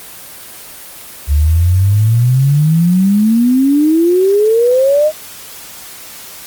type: exponential sweep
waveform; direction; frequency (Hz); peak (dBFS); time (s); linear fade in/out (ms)
sine; up; 70 to 628; -7; 1.27-5.12; 50
effects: white hiss -32 dBFS RMS until 6.46 s + Opus 24 kbps